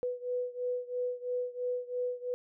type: beating tone pair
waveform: sine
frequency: 493.9 / 496.9 Hz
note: B4 / B4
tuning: 0 / +11 cents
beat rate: 3 Hz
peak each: -34 / -36 dBFS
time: 0.03-2.34 s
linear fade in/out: 0 ms
effects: none